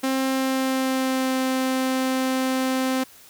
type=tone with pitch glide; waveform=sawtooth; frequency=264.8 to 260.7 Hz; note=C4 to C4; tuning=+21 to -6 cents; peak=-17 dBFS; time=0.03-3.04 s; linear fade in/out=10 ms; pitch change=-27 cents; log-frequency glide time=0.27-1.37 s; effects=white hiss -49 dBFS RMS until 3.29 s